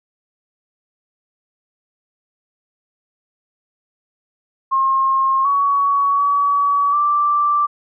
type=tone with pitch steps; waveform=sine; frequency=1071 / 1124 / 1137 / 1173 Hz; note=C6 / C#6 / C#6 / D6; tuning=+40 / +24 / +44 / -2 cents; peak=-13 dBFS; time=4.71-7.67 s; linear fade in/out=20 ms; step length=740 ms; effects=none